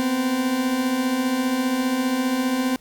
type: beating tone pair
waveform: 40% pulse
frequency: 243.9 / 258.9 Hz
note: B3 / C4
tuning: -21 / -18 cents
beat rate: 15 Hz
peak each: -27 / -20 dBFS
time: 0-2.76 s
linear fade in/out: 0 ms
effects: pink hiss -54 dBFS RMS until 2.8 s